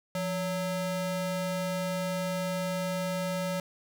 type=ring-modulated tone; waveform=square; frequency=368.8 Hz; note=F#4; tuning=6 cents flat; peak=-27 dBFS; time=0.15-3.6 s; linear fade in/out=2 ms; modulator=195 Hz; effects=none